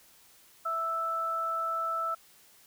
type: tone pair together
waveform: sine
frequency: 659.2 / 1318.5 Hz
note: E5 / E6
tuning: 0 / 0 cents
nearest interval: octave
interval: 1200 cents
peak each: -38 / -29 dBFS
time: 0.65-2.15 s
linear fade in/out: 10 ms
effects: white hiss -59 dBFS RMS until 2.66 s